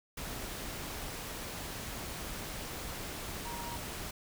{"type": "tone in noise", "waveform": "sine", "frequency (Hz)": 943, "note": "A#5", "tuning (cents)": 20, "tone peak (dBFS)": -42, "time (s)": [3.45, 3.76], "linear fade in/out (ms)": 5, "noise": "pink", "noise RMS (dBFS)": -41, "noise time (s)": [0.17, 4.11], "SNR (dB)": -4, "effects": []}